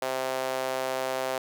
sawtooth tone with high-pass filter, 130.81 Hz, C3, in tune, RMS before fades -30 dBFS, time 0.02-1.38 s, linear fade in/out 2 ms, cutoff 580 Hz, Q 2.3, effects none

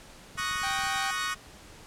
clicks, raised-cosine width 5 ms, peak -35 dBFS, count 11, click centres 0.355 / 0.399 / 0.512 / 0.557 / 0.618 / 0.67 / 0.709 / 0.79 / 0.837 / 0.869 / 0.959 s
sawtooth chord, D# minor seventh, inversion third, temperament equal, 1108.7 / 1244.5 / 1480 / 1864.7 Hz, C#6 / D#6 / F#6 / A#6, 0 / 0 / 0 / 0 cents, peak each -31 dBFS, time 0.37-1.35 s, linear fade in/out 20 ms
sawtooth tone, 783 Hz, G5, 2 cents flat, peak -28 dBFS, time 0.63-1.11 s, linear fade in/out 5 ms
effects pink hiss -50 dBFS RMS until 1.86 s + low-pass 10000 Hz 12 dB/octave

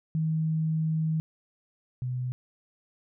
sine tone pair in turn, 158.7 / 125.96 Hz, D#3 / B2, +35 / +35 cents, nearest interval major third, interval 400 cents, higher first, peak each -24 / -28 dBFS, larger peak first, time 0.15-1.2 / 2.02-2.32 s, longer first, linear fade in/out 0 ms, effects none

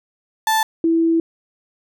35% pulse / sine tone pair in turn, 880 / 329.6 Hz, A5 / E4, 0 / 0 cents, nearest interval octave + perfect fourth, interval 1700 cents, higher first, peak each -13 dBFS, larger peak neither, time 0.47-0.63 / 0.84-1.2 s, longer second, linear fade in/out 2 ms, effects none

